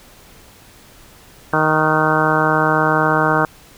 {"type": "harmonic tone with a mistuned harmonic", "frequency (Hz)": 155.9, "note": "D#3", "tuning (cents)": 4, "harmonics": [1, 2, 3, 4, 5, 6, 7, 8, 9, 10], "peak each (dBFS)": [-22, -22, -22, -22, -22, -22, -22, -22, -22, -22], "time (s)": [1.53, 3.45], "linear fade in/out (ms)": 2, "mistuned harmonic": 10, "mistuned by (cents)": -34, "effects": ["pink hiss -45 dBFS RMS until 3.77 s"]}